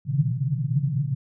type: band-pass noise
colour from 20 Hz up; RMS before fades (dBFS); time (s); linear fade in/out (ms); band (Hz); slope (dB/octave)
white; -24; 0.05-1.15; 20; 120 to 160; 96
effects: none